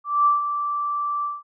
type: tone with ADSR envelope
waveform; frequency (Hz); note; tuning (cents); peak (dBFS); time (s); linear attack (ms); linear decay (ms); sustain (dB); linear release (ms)
sine; 1168; D6; -10; -13; 0.04-1.43; 220; 150; -9; 190
effects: none